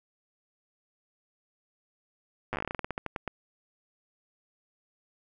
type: slowing click train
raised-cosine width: 0.5 ms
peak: -17 dBFS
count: 19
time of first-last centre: 2.53-3.277 s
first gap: 8 ms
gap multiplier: 1.17
effects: none